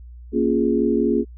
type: chord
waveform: sine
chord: Bb minor seventh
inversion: none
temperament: equal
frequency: 233.1 / 277.2 / 349.2 / 415.3 Hz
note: Bb3 / Db4 / F4 / Ab4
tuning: 0 / 0 / 0 / 0 cents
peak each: -21 / -22 / -22 / -22 dBFS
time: 0.32-1.25 s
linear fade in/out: 50 ms
effects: added 60 Hz sine -37 dBFS peak until 1.37 s